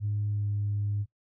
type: tone with pitch glide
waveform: sine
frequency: 103.83 to 102.64 Hz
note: G#2 to G#2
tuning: 0 to -20 cents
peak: -26 dBFS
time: 0-1.06 s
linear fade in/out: 50 ms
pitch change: -20 cents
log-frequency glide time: 0.3-0.47 s
effects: noise-tail reverb RT60 0.1 s tail -18 dB re dry + tanh soft clip ceiling -22 dBFS